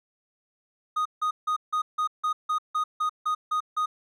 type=tone bursts; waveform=triangle; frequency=1242 Hz; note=D#6; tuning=3 cents flat; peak=-21 dBFS; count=12; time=0.96-3.86 s; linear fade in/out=10 ms; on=95 ms; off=160 ms; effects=none